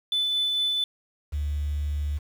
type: tone with tremolo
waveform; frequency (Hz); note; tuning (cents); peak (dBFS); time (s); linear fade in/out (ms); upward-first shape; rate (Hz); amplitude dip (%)
sine; 3500; A7; -10; -20; 0.12-0.84; 2; sine; 4.4; 25
type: tone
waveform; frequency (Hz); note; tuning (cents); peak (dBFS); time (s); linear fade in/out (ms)
sine; 73.42; D2; 0; -24; 1.32-2.19; 20
effects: tanh soft clip ceiling -19 dBFS + 8-bit